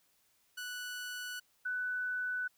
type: tone pair in turn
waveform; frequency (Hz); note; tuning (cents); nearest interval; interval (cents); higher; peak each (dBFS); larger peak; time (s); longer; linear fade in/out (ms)
sawtooth / sine; 1480 / 1493.7; F#6 / F#6; 0 / +16; unison; 16; second; -36 / -33; second; 0.57-1.4 / 1.65-2.48; neither; 10
effects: white hiss -72 dBFS RMS until 2.57 s